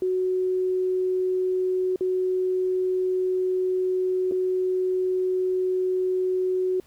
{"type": "tone with dropouts", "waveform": "sine", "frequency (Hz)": 370, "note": "F#4", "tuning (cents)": 0, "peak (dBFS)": -21, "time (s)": [0.02, 6.8], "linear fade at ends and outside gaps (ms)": 2, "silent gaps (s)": [[1.96, 2.008], [4.313, 4.32]], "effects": ["pink hiss -59 dBFS RMS until 6.86 s"]}